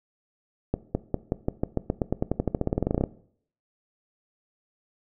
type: accelerating click train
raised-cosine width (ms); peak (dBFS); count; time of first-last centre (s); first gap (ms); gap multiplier
2; -10; 26; 0.74-3.039; 210; 0.92
effects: noise-tail reverb RT60 0.6 s tail -18 dB re dry